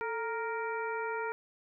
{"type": "harmonic tone with a mistuned harmonic", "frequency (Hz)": 466.2, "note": "A#4", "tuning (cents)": 0, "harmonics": [1, 2, 3, 4, 5], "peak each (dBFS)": [-36, -37, -39, -45, -45], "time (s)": [0.01, 1.32], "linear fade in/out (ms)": 0, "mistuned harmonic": 1, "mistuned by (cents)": -86, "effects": []}